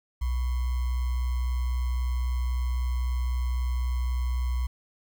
sine tone with sample-and-hold, 61.9 Hz, B1, 5 cents sharp, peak -24 dBFS, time 0.21-4.67 s, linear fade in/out 10 ms, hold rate 1050 Hz, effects none

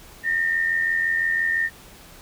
sine tone pair together, 1818 / 1903.9 Hz, A#6 / A#6, -44 / +36 cents, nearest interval minor second, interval 80 cents, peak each -20 / -27 dBFS, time 0.23-1.7 s, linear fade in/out 50 ms, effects pink hiss -46 dBFS RMS until 2.21 s

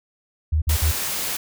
sine tone bursts, 77.78 Hz, D#2, in tune, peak -16 dBFS, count 3, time 0.52-0.917 s, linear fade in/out 10 ms, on 99 ms, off 50 ms
white noise, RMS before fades -26 dBFS, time 0.69-1.37 s, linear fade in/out 5 ms
effects none

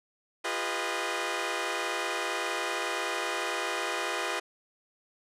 10% pulse chord, F half-diminished seventh, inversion none, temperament equal with one note detuned, 349.2 / 404.6 / 493.9 / 622.3 Hz, F4 / Ab4 / Cb5 / Eb5, 0 / -45 / 0 / 0 cents, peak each -27 dBFS, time 0.44-4.4 s, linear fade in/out 10 ms, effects low-pass 9000 Hz 12 dB/octave

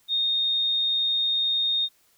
sine tone, 3689 Hz, A#7, 19 cents flat, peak -21 dBFS, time 0.08-1.89 s, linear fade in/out 50 ms, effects white hiss -63 dBFS RMS until 2.17 s

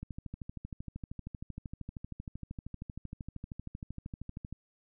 click train, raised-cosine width 5 ms, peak -28 dBFS, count 59, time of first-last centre 0.03-4.526 s, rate 12.9 Hz, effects none

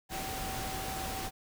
sine tone in noise, 766 Hz, G5, 40 cents flat, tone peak -40 dBFS, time 0.09-1.31 s, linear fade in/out 50 ms, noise pink, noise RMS -38 dBFS, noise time 0.09-1.31 s, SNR -5 dB, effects none

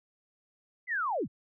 sine linear sweep, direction down, 2071 to 73.42 Hz, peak -28 dBFS, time 0.87-1.28 s, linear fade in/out 50 ms, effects none

